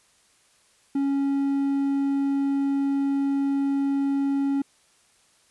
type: tone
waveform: triangle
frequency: 277.2 Hz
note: C#4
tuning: in tune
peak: -19 dBFS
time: 0.95-4.62 s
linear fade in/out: 5 ms
effects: white hiss -61 dBFS RMS until 5.5 s + resampled to 24000 Hz